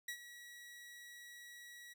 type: tone with ADSR envelope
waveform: sawtooth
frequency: 1925 Hz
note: B6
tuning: 45 cents flat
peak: -36 dBFS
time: 0.08-1.94 s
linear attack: 5 ms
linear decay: 81 ms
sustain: -13 dB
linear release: 18 ms
effects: none